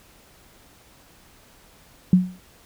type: tone with exponential decay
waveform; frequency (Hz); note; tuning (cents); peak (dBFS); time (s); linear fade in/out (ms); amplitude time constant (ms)
sine; 182.7; F#3; -22; -8; 2.13-2.39; 2; 55
effects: pink hiss -53 dBFS RMS until 2.65 s